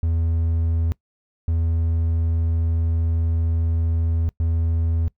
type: tone bursts at uneven times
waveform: triangle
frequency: 82.41 Hz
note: E2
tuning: in tune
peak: -16 dBFS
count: 3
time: 0.03-0.92 / 1.48-4.29 / 4.4-5.08 s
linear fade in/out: 0 ms
effects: noise-tail reverb RT60 0.1 s tail -22 dB re dry